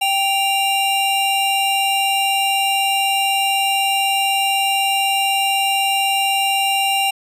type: tone pair together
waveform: square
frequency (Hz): 784 / 2792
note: G5 / F7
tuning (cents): 0 / -1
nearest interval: octave + minor seventh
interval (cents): 2199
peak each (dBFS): -19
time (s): 0.01-7.11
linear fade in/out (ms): 10
effects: resampled to 32000 Hz